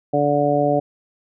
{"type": "harmonic tone", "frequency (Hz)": 145.1, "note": "D3", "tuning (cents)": -21, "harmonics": [1, 2, 3, 4, 5], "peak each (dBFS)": [-25, -22, -23, -19, -21], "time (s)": [0.13, 0.8], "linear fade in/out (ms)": 10, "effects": []}